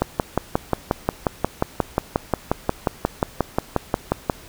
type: click train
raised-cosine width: 1 ms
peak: -3 dBFS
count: 25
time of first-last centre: 0.02-4.298 s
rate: 5.61 Hz
effects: pink hiss -44 dBFS RMS until 4.48 s